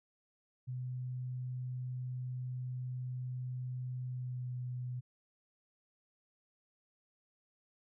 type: tone with pitch glide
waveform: sine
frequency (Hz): 126.3 to 124.71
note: B2 to B2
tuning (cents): +39 to +17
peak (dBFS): -37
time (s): 0.67-5.01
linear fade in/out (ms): 20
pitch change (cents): -22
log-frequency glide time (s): 4.08-4.54
effects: none